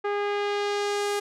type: tone with low-pass filter sweep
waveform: sawtooth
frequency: 408.6 Hz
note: G#4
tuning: 28 cents flat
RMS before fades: -27 dBFS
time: 0.04-1.2 s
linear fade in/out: 10 ms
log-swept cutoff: 1700 to 11000 Hz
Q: 1
effects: none